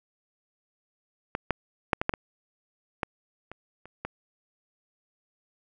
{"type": "clicks", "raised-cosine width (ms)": 0.5, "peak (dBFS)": [-13, -9, -6, -11, -8, -15, -12, -25, -30, -17], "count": 10, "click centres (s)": [1.351, 1.507, 1.932, 2.015, 2.094, 2.138, 3.032, 3.516, 3.856, 4.05], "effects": []}